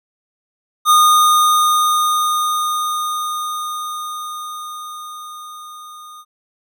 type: tone with level ramp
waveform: square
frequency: 1227 Hz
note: D#6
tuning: 25 cents flat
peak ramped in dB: -8 to -36 dBFS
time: 0.85-6.25 s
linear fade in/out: 50 ms
effects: none